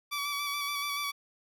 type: tone with vibrato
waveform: 15% pulse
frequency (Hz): 1149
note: D6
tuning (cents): -38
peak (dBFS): -25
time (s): 0.11-1.12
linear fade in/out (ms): 20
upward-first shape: square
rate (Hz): 7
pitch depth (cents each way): 20
effects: none